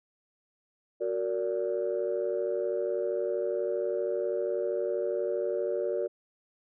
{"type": "chord", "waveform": "sine", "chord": "Gb augmented", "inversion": "none", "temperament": "just", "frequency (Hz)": [370, 462.5, 578.1], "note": ["Gb4", "Bb4", "D5"], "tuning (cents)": [0, -14, -27], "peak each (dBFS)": -31, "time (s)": [1, 6.08], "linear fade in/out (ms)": 20, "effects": ["tanh soft clip ceiling -20 dBFS"]}